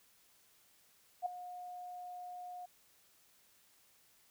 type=tone with ADSR envelope; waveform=sine; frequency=719 Hz; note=F#5; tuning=50 cents flat; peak=-30 dBFS; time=1.22-2.66 s; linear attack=39 ms; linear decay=6 ms; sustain=-14 dB; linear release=10 ms; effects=white hiss -68 dBFS RMS until 4.3 s